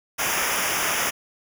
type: noise with comb filter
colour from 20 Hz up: pink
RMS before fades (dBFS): -24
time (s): 0.18-1.11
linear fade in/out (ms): 20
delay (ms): 0.24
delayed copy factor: -0.95
effects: none